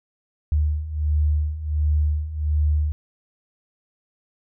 sine beating tone pair, 74.5 / 75.9 Hz, D2 / D#2, +25 / -42 cents, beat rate 1.4 Hz, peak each -24 / -20 dBFS, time 0.52-2.92 s, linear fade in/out 0 ms, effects none

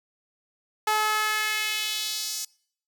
sawtooth tone with high-pass filter sweep, 428.9 Hz, A4, 44 cents flat, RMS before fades -27 dBFS, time 0.87-2.45 s, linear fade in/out 5 ms, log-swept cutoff 900 to 6100 Hz, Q 1.8, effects noise-tail reverb RT60 0.6 s tail -25 dB re dry

